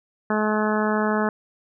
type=harmonic tone; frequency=213.6 Hz; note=G#3; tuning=49 cents sharp; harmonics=1 / 2 / 3 / 4 / 5 / 6 / 7 / 8; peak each=-23 / -26 / -28 / -29 / -30 / -31 / -31 / -32 dBFS; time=0.3-1.29 s; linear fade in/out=2 ms; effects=none